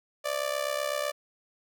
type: tone with amplitude modulation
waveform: sawtooth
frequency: 587.3 Hz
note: D5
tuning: in tune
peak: -21 dBFS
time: 0.24-1.12 s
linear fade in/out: 20 ms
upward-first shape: sine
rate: 68 Hz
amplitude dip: 80%
effects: none